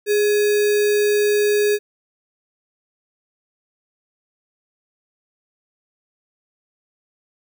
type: tone with sample-and-hold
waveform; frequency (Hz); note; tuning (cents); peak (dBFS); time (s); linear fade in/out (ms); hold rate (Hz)
sine; 415.3; G#4; 0; -14; 0.06-1.79; 50; 2100
effects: none